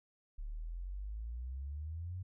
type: exponential sweep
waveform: sine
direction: up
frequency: 35.27 to 94.3 Hz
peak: -39 dBFS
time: 0.38-2.23 s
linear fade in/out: 10 ms
effects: none